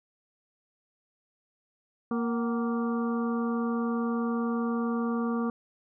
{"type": "harmonic tone with a mistuned harmonic", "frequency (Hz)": 233.1, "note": "A#3", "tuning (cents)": 0, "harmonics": [1, 2, 3, 4, 5, 6], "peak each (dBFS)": [-27, -34, -42, -44, -37, -45], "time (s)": [2.11, 5.5], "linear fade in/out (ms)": 2, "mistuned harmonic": 3, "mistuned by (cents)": 120, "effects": []}